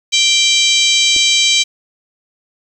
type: harmonic tone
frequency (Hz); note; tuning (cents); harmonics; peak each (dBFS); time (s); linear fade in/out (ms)
784; G5; 0; 3 / 4 / 5 / 6 / 7 / 8 / 9 / 10; -17 / -14 / -15 / -22 / -24 / -19 / -25 / -24; 0.12-1.64; 20
type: clicks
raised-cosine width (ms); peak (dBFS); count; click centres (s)
2; -19; 2; 1.162 / 1.165
effects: 7-bit